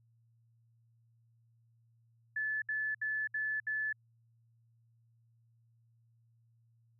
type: tone bursts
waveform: sine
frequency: 1733 Hz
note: A6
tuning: 27 cents flat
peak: -32 dBFS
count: 5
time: 2.36-3.928 s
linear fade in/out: 5 ms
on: 260 ms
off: 67 ms
effects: added 115 Hz sine -66 dBFS peak until 6.99 s